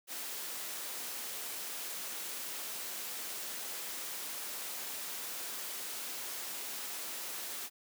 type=high-pass noise; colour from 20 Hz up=white; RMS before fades=-41 dBFS; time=0.07-7.7 s; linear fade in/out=50 ms; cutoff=250 Hz; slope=12 dB/octave; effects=none